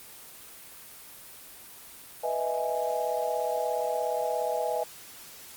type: chord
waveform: sine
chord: E major seventh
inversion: second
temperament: equal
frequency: 493.9 / 622.3 / 659.3 / 830.6 Hz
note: B4 / D#5 / E5 / G#5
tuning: 0 / 0 / 0 / 0 cents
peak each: -32 dBFS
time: 2.23-4.84 s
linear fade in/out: 10 ms
effects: white hiss -47 dBFS RMS until 5.56 s + Opus 24 kbps